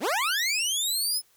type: linear sweep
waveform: 20% pulse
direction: up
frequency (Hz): 160 to 5250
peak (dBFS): -19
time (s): 0-1.22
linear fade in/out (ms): 50
effects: white hiss -63 dBFS RMS until 1.36 s